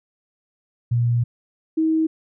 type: tone pair in turn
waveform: sine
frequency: 119.2 / 318.8 Hz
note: A#2 / D#4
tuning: +39 / +42 cents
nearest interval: octave + perfect fourth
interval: 1703 cents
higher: second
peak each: -16 dBFS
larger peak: neither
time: 0.91-1.24 / 1.77-2.07 s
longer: first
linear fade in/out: 10 ms
effects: none